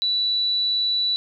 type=tone; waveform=sine; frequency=3951 Hz; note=B7; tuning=in tune; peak=-19 dBFS; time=0.02-1.16 s; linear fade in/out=0 ms; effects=none